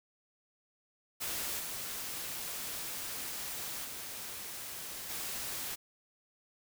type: noise with level steps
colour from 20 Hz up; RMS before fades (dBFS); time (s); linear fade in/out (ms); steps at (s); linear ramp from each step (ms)
white; -37 / -40 / -43 / -39; 1.2-5.76; 20; 1.59 / 3.84 / 5.09; 10
effects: none